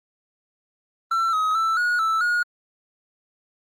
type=tone with pitch steps; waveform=triangle; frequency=1344 / 1267 / 1326 / 1449 / 1319 / 1440 Hz; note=E6 / D#6 / E6 / F#6 / E6 / F#6; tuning=+33 / +31 / +10 / -37 / +1 / -47 cents; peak=-17 dBFS; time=1.11-2.43 s; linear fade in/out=5 ms; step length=220 ms; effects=Opus 24 kbps